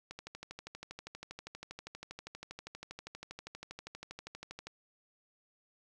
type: click train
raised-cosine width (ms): 0.2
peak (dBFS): -27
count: 58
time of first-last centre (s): 0.11-4.67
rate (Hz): 12.5
effects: none